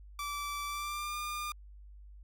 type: tone with pitch glide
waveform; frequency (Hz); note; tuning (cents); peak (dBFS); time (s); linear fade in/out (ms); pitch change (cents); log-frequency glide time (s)
sawtooth; 1161 to 1205.4; D6 to D6; -20 to +45; -32; 0.19-1.52; 2; +65; 0.66-1.17
effects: added 50 Hz sine -49 dBFS peak until 2.23 s